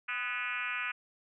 sine tone with frequency modulation, 1951 Hz, B6, 22 cents flat, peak -32 dBFS, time 0.08-0.92 s, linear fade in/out 10 ms, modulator 235 Hz, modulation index 3.1, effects none

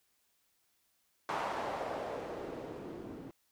blue noise with low-pass filter sweep, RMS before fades -40 dBFS, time 1.29-3.31 s, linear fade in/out 0 ms, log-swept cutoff 970 to 270 Hz, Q 1.8, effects white hiss -75 dBFS RMS until 3.51 s

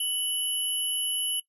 sine tone pair together, 2974 / 11228 Hz, F#7 / F9, +8 / +8 cents, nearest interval octave + major seventh, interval 2300 cents, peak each -28 dBFS, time 0-1.4 s, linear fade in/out 5 ms, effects noise-tail reverb RT60 0.1 s tail -20 dB re dry + tanh soft clip ceiling -19 dBFS

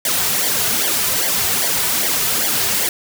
white noise with flanger, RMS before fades -18 dBFS, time 0.05-2.89 s, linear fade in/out 2 ms, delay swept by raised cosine 0.75 to 3.75 ms, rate 2.5 Hz, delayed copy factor -0.75, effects none

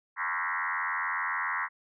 sine tone with frequency modulation, 1480 Hz, F#6, in tune, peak -28 dBFS, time 0.16-1.69 s, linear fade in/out 50 ms, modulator 87.1 Hz, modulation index 6.1, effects none

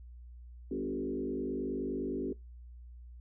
sine tone with frequency modulation, 322.6 Hz, E4, 37 cents flat, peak -32 dBFS, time 0.71-2.33 s, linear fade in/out 5 ms, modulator 49.6 Hz, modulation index 2, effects noise-tail reverb RT60 0.2 s tail -23 dB re dry + added 60 Hz sine -47 dBFS peak until 3.2 s

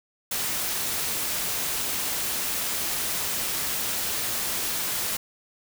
white noise, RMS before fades -28 dBFS, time 0.31-5.17 s, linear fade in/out 5 ms, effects none

